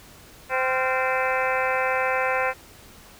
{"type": "harmonic tone with a mistuned harmonic", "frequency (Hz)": 259.1, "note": "C4", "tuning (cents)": -17, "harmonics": [2, 3, 4, 5, 6, 7, 8, 9, 10], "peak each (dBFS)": [-26, -28, -29, -30, -31, -31, -32, -33, -33], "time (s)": [0.49, 2.54], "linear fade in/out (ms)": 50, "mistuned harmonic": 5, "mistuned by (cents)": 110, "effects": ["pink hiss -48 dBFS RMS until 3.19 s"]}